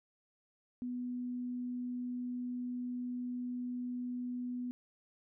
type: tone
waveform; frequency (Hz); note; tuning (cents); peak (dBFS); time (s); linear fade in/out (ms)
sine; 247; B3; 0; -36; 0.82-4.71; 0
effects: none

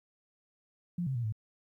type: tone with pitch steps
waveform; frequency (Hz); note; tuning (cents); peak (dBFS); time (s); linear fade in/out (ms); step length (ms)
sine; 174.8 / 133 / 119.3 / 108.6; F3 / C3 / A#2 / A2; +2 / +29 / +41 / -22; -30; 0.98-1.324; 5; 86
effects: 12-bit

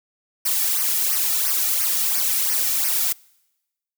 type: noise with flanger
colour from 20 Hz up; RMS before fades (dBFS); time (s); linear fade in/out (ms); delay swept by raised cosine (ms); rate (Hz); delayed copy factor
blue; -21; 0.45-3.13; 10; 0.26 to 1.96; 2.9; -0.95
effects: noise-tail reverb RT60 1.0 s tail -26 dB re dry

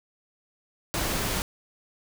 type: noise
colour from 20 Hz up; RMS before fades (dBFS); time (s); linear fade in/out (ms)
pink; -28; 0.94-1.42; 0
effects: none

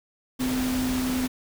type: tone in noise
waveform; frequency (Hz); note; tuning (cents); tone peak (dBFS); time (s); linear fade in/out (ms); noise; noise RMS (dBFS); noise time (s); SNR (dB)
sine; 255.3; C4; -42; -24; 0.39-1.28; 20; pink; -32; 0.39-1.28; +5
effects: none

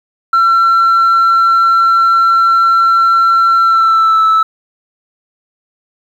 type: tone with pitch glide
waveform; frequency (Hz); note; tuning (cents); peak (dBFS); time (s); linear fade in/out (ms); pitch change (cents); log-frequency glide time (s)
sine; 1353 to 1310.7; E6 to E6; +45 to -10; -4; 0.33-4.43; 5; -55; 3.6-4.25
effects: tanh soft clip ceiling -5 dBFS + 7-bit

